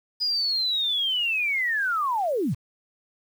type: linear sweep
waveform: sine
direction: down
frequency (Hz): 4978 to 87.31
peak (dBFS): -22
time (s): 0.2-2.55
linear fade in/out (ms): 20
effects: 8-bit